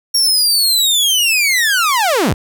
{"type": "linear sweep", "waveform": "sawtooth", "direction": "down", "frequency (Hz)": [5588, 48.86], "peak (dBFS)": -8, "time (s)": [0.14, 2.34], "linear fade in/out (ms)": 10, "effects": []}